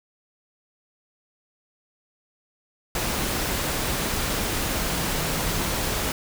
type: tone in noise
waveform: sine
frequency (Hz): 164.81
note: E3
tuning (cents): 0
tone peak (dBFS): -33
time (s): 4.82-5.71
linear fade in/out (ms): 2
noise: pink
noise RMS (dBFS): -26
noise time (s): 2.95-6.12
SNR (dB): -10
effects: none